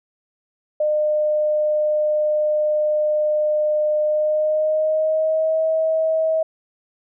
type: tone with pitch glide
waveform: sine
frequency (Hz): 606 to 639.1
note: D#5 to D#5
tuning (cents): -46 to +46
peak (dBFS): -16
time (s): 0.8-6.43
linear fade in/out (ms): 5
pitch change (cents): +92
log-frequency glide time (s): 4.03-5.63
effects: none